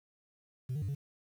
sine tone with pitch steps, 128.2 / 150.7 / 97.3 / 140.7 Hz, C3 / D3 / G2 / C#3, -35 / +45 / -12 / +26 cents, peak -30 dBFS, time 0.69-0.95 s, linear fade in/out 10 ms, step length 65 ms, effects tanh soft clip ceiling -32 dBFS + 10-bit

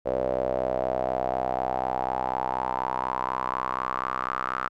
sawtooth tone with band-pass filter sweep, 64.1 Hz, C2, 35 cents flat, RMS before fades -28 dBFS, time 0.05-4.69 s, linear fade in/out 20 ms, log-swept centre 550 to 1300 Hz, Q 5.9, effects none

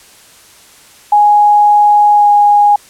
sine tone with pitch glide, 830.6 to 824.4 Hz, G#5 to G#5, 0 to -13 cents, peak -4 dBFS, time 1.12-2.76 s, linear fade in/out 5 ms, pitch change -13 cents, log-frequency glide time 2.14-2.28 s, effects white hiss -41 dBFS RMS until 2.89 s + low-pass 11000 Hz 12 dB/octave

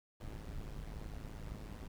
brown noise with amplitude modulation, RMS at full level -42 dBFS, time 0.2-1.88 s, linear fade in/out 10 ms, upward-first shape sine, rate 107 Hz, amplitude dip 75%, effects none

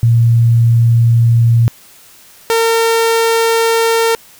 sine / sawtooth tone pair in turn, 116.54 / 456 Hz, A#2 / A#4, 0 / -38 cents, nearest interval 2 octaves, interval 2362 cents, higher second, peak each -6 dBFS, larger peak neither, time 0.03-1.68 / 2.5-4.15 s, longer neither, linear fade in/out 0 ms, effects white hiss -42 dBFS RMS until 4.39 s

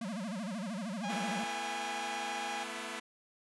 square tone with vibrato, 205.8 Hz, G#3, 16 cents flat, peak -37 dBFS, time 0.01-1.44 s, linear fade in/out 5 ms, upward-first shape sine, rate 13 Hz, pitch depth 240 cents each way
harmonic tone, 818 Hz, G#5, 26 cents flat, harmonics 1 / 2 / 3 / 4 / 5 / 6 / 7 / 8 / 9, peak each -38 / -48 / -47 / -49 / -56 / -58 / -55 / -59 / -61 dBFS, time 1.03-2.64 s, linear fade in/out 10 ms
5% pulse chord, A suspended second, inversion none, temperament equal with one note detuned, 220 / 246.9 / 336.2 Hz, A3 / B3 / E4, 0 / 0 / +34 cents, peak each -32 dBFS, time 1.09-3 s, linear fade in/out 10 ms
effects resampled to 24000 Hz

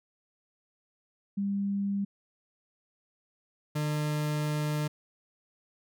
sine / 40% pulse tone pair in turn, 199.4 / 150.33 Hz, G3 / D3, +30 / +41 cents, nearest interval perfect fourth, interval 489 cents, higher first, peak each -27 dBFS, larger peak neither, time 1.37-2.05 / 3.75-4.88 s, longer second, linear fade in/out 10 ms, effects none

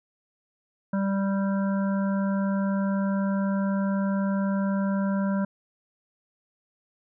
harmonic tone, 196 Hz, G3, in tune, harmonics 1 / 3 / 5 / 7 / 8, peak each -23 / -33 / -37 / -40 / -41 dBFS, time 0.93-5.45 s, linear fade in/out 5 ms, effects none

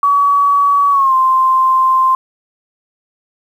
sine tone with pitch glide, 1134 to 1045.9 Hz, C#6 to C6, +39 to -1 cents, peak -8 dBFS, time 0.03-2.15 s, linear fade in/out 2 ms, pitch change -140 cents, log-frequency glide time 0.91-1.14 s, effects 7-bit

